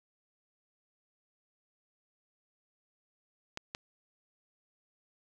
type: clicks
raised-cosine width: 0.2 ms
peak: -20 dBFS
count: 2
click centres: 3.574 / 3.749 s
effects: none